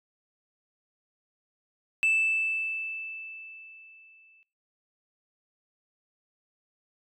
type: tone with exponential decay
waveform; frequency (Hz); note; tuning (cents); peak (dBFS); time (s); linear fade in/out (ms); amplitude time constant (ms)
sine; 2639; E7; +1; -18; 2.03-4.43; 0; 520
effects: noise-tail reverb RT60 0.4 s tail -23 dB re dry + tanh soft clip ceiling -19 dBFS